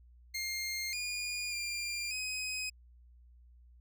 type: tone with pitch steps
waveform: 20% pulse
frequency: 2120 / 2434 / 2391 / 2521 Hz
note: C7 / D#7 / D7 / D#7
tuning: +22 / -39 / +30 / +22 cents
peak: -30 dBFS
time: 0.34-2.7 s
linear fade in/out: 10 ms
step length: 590 ms
effects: added 60 Hz sine -56 dBFS peak until 3.8 s